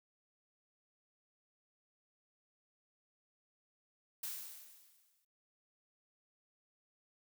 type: noise with exponential decay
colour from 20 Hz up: blue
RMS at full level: -40 dBFS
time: 4.23-5.25 s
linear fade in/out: 5 ms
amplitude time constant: 220 ms
effects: noise-tail reverb RT60 0.3 s tail -24 dB re dry